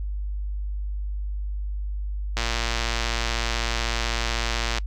click train, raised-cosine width 0.2 ms, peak -8 dBFS, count 281, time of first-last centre 2.37-4.784 s, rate 116 Hz, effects noise-tail reverb RT60 0.1 s tail -22 dB re dry + added 50 Hz sine -26 dBFS peak until 4.86 s

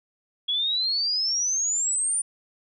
sine exponential sweep, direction up, 3322 to 9397 Hz, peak -22 dBFS, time 0.48-2.22 s, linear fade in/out 10 ms, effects none

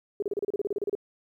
sine tone bursts, 406.3 Hz, G#4, 38 cents flat, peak -25 dBFS, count 14, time 0.2-0.952 s, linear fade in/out 2 ms, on 24 ms, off 32 ms, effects 11-bit

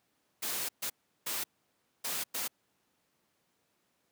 white noise bursts at uneven times, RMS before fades -35 dBFS, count 5, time 0.42-0.69 / 0.82-0.9 / 1.26-1.44 / 2.04-2.24 / 2.34-2.48 s, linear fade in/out 10 ms, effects pink hiss -75 dBFS RMS until 4.11 s + high-pass 150 Hz 12 dB/octave

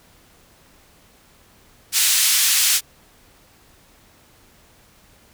white band-pass noise, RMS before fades -17 dBFS, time 1.92-2.81 s, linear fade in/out 50 ms, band 2300 to 11000 Hz, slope 12 dB/octave, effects pink hiss -53 dBFS RMS until 5.33 s

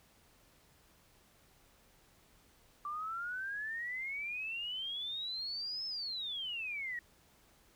sine exponential two-way sweep, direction up then down, 1162 to 5274 to 1872 Hz, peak -37 dBFS, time 2.85-6.99 s, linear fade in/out 2 ms, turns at 5.86 s, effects pink hiss -66 dBFS RMS until 7.75 s

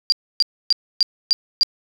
sine tone bursts, 4768 Hz, D8, 25 cents sharp, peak -11 dBFS, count 6, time 0.1-1.632 s, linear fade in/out 0 ms, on 22 ms, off 280 ms, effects none

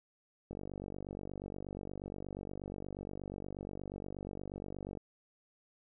click train, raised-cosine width 2 ms, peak -29 dBFS, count 217, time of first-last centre 0.51-4.973 s, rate 48.4 Hz, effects none

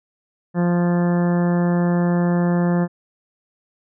harmonic tone, 174.61 Hz, F3, in tune, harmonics 1 / 2 / 3 / 4 / 5 / 6 / 7 / 8 / 9 / 10, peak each -16 / -25 / -27 / -31 / -34 / -36 / -39 / -40 / -41 / -37 dBFS, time 0.54-2.88 s, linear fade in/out 50 ms, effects none

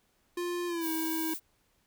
square tone with pitch glide, 350.9 to 321.8 Hz, F4 to E4, +8 to -42 cents, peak -32 dBFS, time 0.37-1.34 s, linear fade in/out 5 ms, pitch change -150 cents, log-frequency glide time 0.67-0.89 s
violet noise, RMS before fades -37 dBFS, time 0.8-1.4 s, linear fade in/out 50 ms
effects pink hiss -71 dBFS RMS until 1.86 s

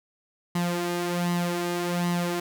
sawtooth tone with flanger, 174.7 Hz, F3, 1 cent sharp, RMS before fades -27 dBFS, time 0.55-2.4 s, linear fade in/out 5 ms, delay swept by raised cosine 0.99 to 3.29 ms, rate 1.3 Hz, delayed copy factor +0.6, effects none

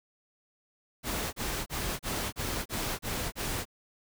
pink noise bursts, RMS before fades -33 dBFS, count 8, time 1.03-3.654 s, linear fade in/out 50 ms, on 300 ms, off 32 ms, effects none

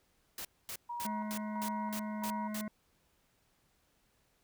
white noise bursts, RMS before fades -42 dBFS, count 8, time 0.38-2.612 s, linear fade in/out 2 ms, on 69 ms, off 240 ms
sine tone with tremolo, 954 Hz, A#5, 40 cents sharp, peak -37 dBFS, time 0.89-2.48 s, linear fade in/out 10 ms, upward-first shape square, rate 1.5 Hz, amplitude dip 65%
harmonic tone, 212.8 Hz, G#3, 42 cents sharp, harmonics 1 / 3 / 5 / 7 / 9 / 10, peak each -37 / -47 / -51 / -54 / -56 / -57 dBFS, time 1.05-2.68 s, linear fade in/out 2 ms
effects pink hiss -73 dBFS RMS until 4.43 s

